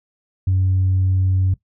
sine tone, 93.8 Hz, F#2, 24 cents sharp, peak -13 dBFS, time 0.47-1.54 s, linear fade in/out 5 ms, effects noise-tail reverb RT60 0.1 s tail -17 dB re dry + tanh soft clip ceiling -11 dBFS

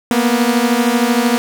sawtooth beating tone pair, 232.7 / 245.7 Hz, A#3 / B3, -3 / -9 cents, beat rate 13 Hz, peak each -11 dBFS, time 0.11-1.38 s, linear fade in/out 0 ms, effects none

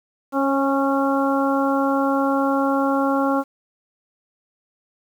harmonic tone with a mistuned harmonic, 274.8 Hz, C#4, 15 cents flat, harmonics 1 / 2 / 3 / 4 / 5, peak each -20 / -23 / -25 / -26 / -27 dBFS, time 0.32-3.44 s, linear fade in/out 50 ms, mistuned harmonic 2, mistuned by -15 cents, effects 8-bit

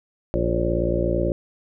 harmonic tone with a mistuned harmonic, 58.27 Hz, A#1, in tune, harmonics 1 / 2 / 3 / 4 / 5 / 6 / 7 / 8 / 9 / 10, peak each -26 / -29 / -29 / -33 / -32 / -25 / -34 / -33 / -27 / -28 dBFS, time 0.34-1.32 s, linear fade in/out 0 ms, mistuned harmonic 9, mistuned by +33 cents, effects none

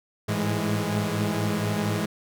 sawtooth tone cluster, 104.9 / 109.2 / 164.5 / 206.2 Hz, G#2 / A2 / E3 / G#3, +18 / -13 / -3 / -12 cents, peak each -26 / -27 / -26 / -24 dBFS, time 0.28-2.06 s, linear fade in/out 10 ms, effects none

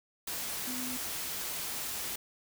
sine tone in noise, 251.8 Hz, B3, 34 cents sharp, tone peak -39 dBFS, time 0.67-0.97 s, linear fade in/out 5 ms, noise white, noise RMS -37 dBFS, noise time 0.27-2.16 s, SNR -5 dB, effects none

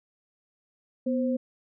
sine tone pair together, 246.9 / 523.5 Hz, B3 / C5, 0 / +1 cents, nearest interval octave + minor second, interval 1301 cents, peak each -25 / -29 dBFS, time 1.06-1.37 s, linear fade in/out 10 ms, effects none

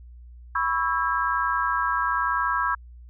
sine chord, C# minor seventh, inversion third, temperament equal with one note detuned, 987.8 / 1108.7 / 1318.5 / 1622.3 Hz, B5 / C#6 / E6 / G#6, 0 / 0 / 0 / -41 cents, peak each -27 dBFS, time 0.55-2.75 s, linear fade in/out 5 ms, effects added 60 Hz sine -42 dBFS peak until 3.09 s

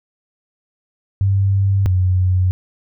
sine tone pair in turn, 98 / 91.91 Hz, G2 / F#2, 0 / -11 cents, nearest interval minor second, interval 111 cents, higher first, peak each -12 dBFS, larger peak neither, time 1.21-1.86 / 1.86-2.51 s, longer neither, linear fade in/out 0 ms, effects none

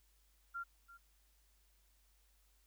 sine tone with echo, 1384 Hz, F6, 16 cents flat, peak -40 dBFS, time 0.54-0.64 s, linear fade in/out 20 ms, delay 340 ms, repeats 1, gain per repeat -15 dB, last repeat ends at 0.98 s, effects added 50 Hz sine -70 dBFS peak until 2.66 s + white hiss -75 dBFS RMS until 2.66 s

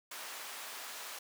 pink high-pass noise, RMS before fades -45 dBFS, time 0.11-1.19 s, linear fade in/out 5 ms, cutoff 830 Hz, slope 12 dB/octave, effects none

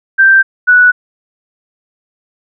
sine tone pair in turn, 1568 / 1476 Hz, G6 / F#6, 0 / -5 cents, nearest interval minor second, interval 105 cents, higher first, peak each -3 dBFS, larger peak neither, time 0.18-0.43 / 0.67-0.92 s, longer neither, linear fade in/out 20 ms, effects none

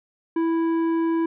sine tone with tanh clipping, 329.6 Hz, E4, in tune, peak -21 dBFS, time 0.36-1.26 s, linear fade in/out 5 ms, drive 10 dB, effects none

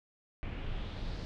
brown noise with low-pass filter sweep, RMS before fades -38 dBFS, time 0.43-1.25 s, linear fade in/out 0 ms, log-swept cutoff 2500 to 4800 Hz, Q 2.9, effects none

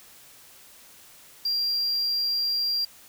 triangle tone, 4758 Hz, D8, 22 cents sharp, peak -22 dBFS, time 1.45-2.85 s, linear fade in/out 5 ms, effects white hiss -51 dBFS RMS until 3.08 s

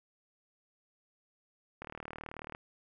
click train, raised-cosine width 0.5 ms, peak -27 dBFS, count 29, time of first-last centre 1.82-2.549 s, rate 38.4 Hz, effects none

